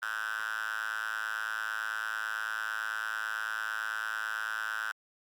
5% pulse tone with high-pass filter, 109 Hz, A2, 16 cents flat, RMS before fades -35 dBFS, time 0.02-4.92 s, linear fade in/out 5 ms, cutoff 1500 Hz, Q 9.9, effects Opus 48 kbps

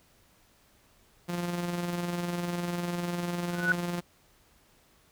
sawtooth tone with tremolo, 174.61 Hz, F3, in tune, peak -25 dBFS, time 1.28-4.01 s, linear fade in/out 20 ms, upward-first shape square, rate 20 Hz, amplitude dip 35%
sine tone with exponential growth, 1480 Hz, F#6, in tune, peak -18 dBFS, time 3.48-3.72 s, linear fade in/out 1 ms, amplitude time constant 52 ms
effects pink hiss -63 dBFS RMS until 5.11 s

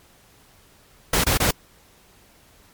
pink noise bursts, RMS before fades -19 dBFS, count 3, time 1.13-1.51 s, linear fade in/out 5 ms, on 110 ms, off 25 ms, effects pink hiss -54 dBFS RMS until 2.73 s + MP3 96 kbps

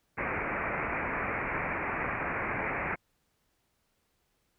white low-pass noise, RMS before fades -33 dBFS, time 0.17-2.96 s, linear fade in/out 20 ms, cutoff 2400 Hz, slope 96 dB/octave, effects pink hiss -75 dBFS RMS until 4.58 s

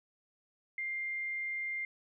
sine tone, 2100 Hz, C7, 6 cents sharp, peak -34 dBFS, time 0.78-1.85 s, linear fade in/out 2 ms, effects none

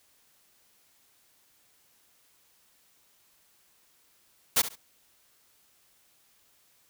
white noise with echo, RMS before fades -22 dBFS, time 4.56-4.62 s, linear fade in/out 10 ms, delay 69 ms, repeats 2, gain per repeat -13 dB, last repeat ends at 4.758 s, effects white hiss -65 dBFS RMS until 6.89 s

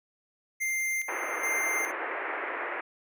square tone with tremolo, 2097 Hz, C7, 3 cents sharp, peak -28 dBFS, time 0.6-1.92 s, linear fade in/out 20 ms, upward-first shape square, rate 1.2 Hz, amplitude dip 65%
white band-pass noise, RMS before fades -34 dBFS, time 1.08-2.81 s, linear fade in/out 5 ms, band 320 to 2200 Hz, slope 48 dB/octave
effects none

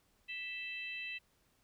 harmonic tone with a mistuned harmonic, 659.3 Hz, E5, in tune, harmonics 3 / 4 / 5 / 6, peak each -48 / -41 / -51 / -52 dBFS, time 0.28-1.19 s, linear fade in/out 20 ms, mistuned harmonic 5, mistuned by -95 cents, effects pink hiss -73 dBFS RMS until 1.63 s

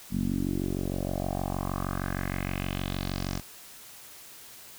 10% pulse tone with low-pass filter sweep, 46.42 Hz, F#1, 6 cents sharp, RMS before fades -31 dBFS, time 0.1-3.42 s, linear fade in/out 50 ms, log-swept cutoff 210 to 6200 Hz, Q 3.3, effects white hiss -48 dBFS RMS until 4.78 s

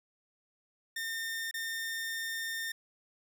sawtooth tone with dropouts, 1816 Hz, A#6, 46 cents flat, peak -31 dBFS, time 0.96-2.72 s, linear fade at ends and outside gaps 5 ms, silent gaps 1.512-1.54 s, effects none

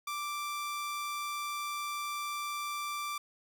sawtooth tone, 1174.7 Hz, D6, in tune, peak -31 dBFS, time 0.07-3.18 s, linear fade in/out 5 ms, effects none

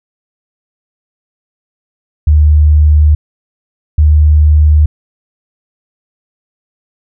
sine tone pair in turn, 75.5 / 75.81 Hz, D2 / D#2, +48 / -44 cents, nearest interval unison, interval 8 cents, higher second, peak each -3 dBFS, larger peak neither, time 2.27-3.15 / 3.98-4.86 s, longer neither, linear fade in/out 5 ms, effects none

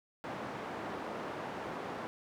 white band-pass noise, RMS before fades -41 dBFS, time 0.24-2.07 s, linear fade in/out 0 ms, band 150 to 970 Hz, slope 12 dB/octave, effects none

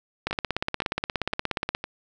two click trains, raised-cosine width 0.3 ms, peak -9 / -15 dBFS, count 26 / 4, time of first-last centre 0.27-1.749 / 0.31-1.841 s, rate 16.9 / 1.96 Hz, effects none

